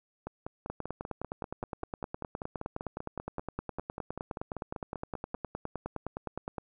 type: two click trains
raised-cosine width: 1 ms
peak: -21 / -23 dBFS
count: 58 / 27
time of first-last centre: 0.7-6.582 / 0.27-5.348 s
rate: 9.69 / 5.12 Hz
effects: none